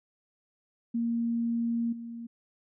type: tone with level steps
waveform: sine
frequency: 233 Hz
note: A#3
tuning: 1 cent flat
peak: -26 / -37 dBFS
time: 0.94-2.27 s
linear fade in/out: 10 ms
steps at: 1.92 s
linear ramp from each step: 10 ms
effects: none